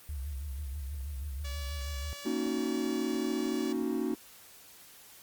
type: tone with vibrato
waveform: sine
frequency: 70 Hz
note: C#2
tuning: 18 cents sharp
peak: -34 dBFS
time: 0.09-2.13 s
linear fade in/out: 0 ms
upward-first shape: sine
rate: 6.2 Hz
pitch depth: 130 cents each way
type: tone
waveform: 5% pulse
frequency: 573 Hz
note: D5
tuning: 43 cents flat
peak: -31 dBFS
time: 1.44-3.73 s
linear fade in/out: 10 ms
type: chord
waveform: triangle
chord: D# minor seventh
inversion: second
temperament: equal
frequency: 233.1 / 277.2 / 311.1 / 370 Hz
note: A#3 / C#4 / D#4 / F#4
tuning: 0 / 0 / 0 / 0 cents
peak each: -33 dBFS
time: 2.25-4.15 s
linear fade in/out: 10 ms
effects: white hiss -54 dBFS RMS until 5.22 s + Opus 32 kbps